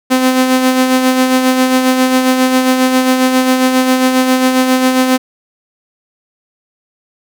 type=tone with tremolo; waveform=sawtooth; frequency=257.5 Hz; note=C4; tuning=28 cents flat; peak=-3 dBFS; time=0.1-5.18 s; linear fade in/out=20 ms; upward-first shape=sine; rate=7.4 Hz; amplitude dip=45%; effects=none